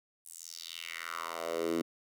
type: tone with high-pass filter sweep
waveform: 10% pulse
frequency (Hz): 83.4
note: E2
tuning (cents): +21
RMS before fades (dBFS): -38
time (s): 0.25-1.82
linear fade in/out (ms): 10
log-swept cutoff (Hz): 10000 to 270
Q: 3
effects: none